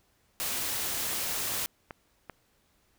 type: noise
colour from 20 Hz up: white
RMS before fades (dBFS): -32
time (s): 0.4-1.66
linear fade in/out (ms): 0
type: click train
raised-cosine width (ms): 0.5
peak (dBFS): -24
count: 4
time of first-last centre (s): 1.13-2.297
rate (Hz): 2.57
effects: pink hiss -69 dBFS RMS until 2.98 s